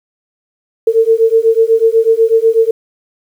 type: beating tone pair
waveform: sine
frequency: 447.4 / 455.5 Hz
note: A4 / A#4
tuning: +29 / -40 cents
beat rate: 8.1 Hz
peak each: -10 dBFS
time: 0.87-2.71 s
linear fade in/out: 5 ms
effects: 7-bit